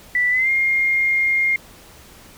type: tone with pitch glide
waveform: sine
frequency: 1971 to 2125 Hz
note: B6 to C7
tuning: -4 to +26 cents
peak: -15 dBFS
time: 0.15-1.56 s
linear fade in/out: 2 ms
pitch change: +130 cents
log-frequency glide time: 0.3-0.5 s
effects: pink hiss -45 dBFS RMS until 2.37 s